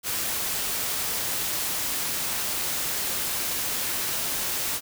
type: noise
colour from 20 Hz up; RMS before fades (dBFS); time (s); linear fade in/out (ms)
white; -28; 0.03-4.81; 50
effects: none